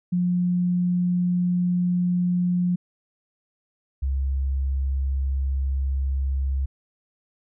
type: tone pair in turn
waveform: sine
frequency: 178 / 67.47 Hz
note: F3 / C#2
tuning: +33 / -46 cents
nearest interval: octave + perfect fourth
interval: 1679 cents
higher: first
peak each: -19 / -21 dBFS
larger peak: first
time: 0.12-2.76 / 4.02-6.66 s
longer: neither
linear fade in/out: 10 ms
effects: none